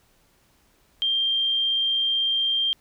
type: tone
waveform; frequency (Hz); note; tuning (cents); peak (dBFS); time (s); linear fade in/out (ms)
sine; 3179; G7; +24; -20; 1.02-2.73; 0
effects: pink hiss -62 dBFS RMS until 2.8 s